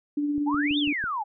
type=tone with tremolo; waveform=sine; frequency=291.9 Hz; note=D4; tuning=10 cents flat; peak=-22 dBFS; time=0.17-0.93 s; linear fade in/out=5 ms; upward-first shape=sine; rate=17 Hz; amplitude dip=30%
type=click train; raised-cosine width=3 ms; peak=-27 dBFS; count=5; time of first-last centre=0.38-1.04 s; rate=6.06 Hz
type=exponential two-way sweep; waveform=sine; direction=up then down; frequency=790 to 3700 to 790 Hz; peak=-26 dBFS; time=0.46-1.24 s; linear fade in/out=20 ms; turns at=0.78 s
effects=none